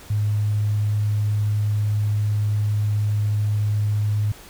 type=tone; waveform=sine; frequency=104.8 Hz; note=G#2; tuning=16 cents sharp; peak=-18 dBFS; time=0.1-4.32 s; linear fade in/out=5 ms; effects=pink hiss -44 dBFS RMS until 4.49 s